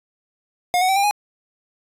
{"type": "tone with pitch steps", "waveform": "square", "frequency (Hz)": [716, 742.5, 770.1, 798.6, 828.2], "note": ["F5", "F#5", "G5", "G5", "G#5"], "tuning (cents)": [43, 6, -31, 32, -5], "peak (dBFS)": -16, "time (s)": [0.74, 1.11], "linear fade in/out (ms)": 0, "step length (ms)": 74, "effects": ["resampled to 32000 Hz"]}